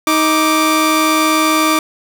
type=tone pair together; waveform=sawtooth; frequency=313.8 / 1174.7 Hz; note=D#4 / D6; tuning=+15 / 0 cents; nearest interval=octave + major seventh; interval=2285 cents; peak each=-10 dBFS; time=0.07-1.79 s; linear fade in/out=2 ms; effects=none